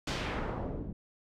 pink noise with low-pass filter sweep, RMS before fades -36 dBFS, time 0.07-0.93 s, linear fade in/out 5 ms, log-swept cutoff 5800 to 210 Hz, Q 1, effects none

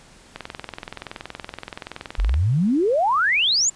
click train, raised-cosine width 0.3 ms, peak -15 dBFS, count 43, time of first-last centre 0.36-2.341 s, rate 21.2 Hz
sine exponential sweep, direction up, 40 to 7459 Hz, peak -16 dBFS, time 2.18-3.7 s, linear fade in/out 10 ms
effects pink hiss -49 dBFS RMS until 3.75 s + resampled to 22050 Hz

